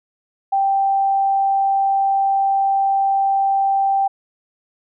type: tone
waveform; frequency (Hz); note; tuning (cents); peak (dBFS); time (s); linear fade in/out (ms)
sine; 784; G5; 0; -14; 0.52-4.08; 10
effects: none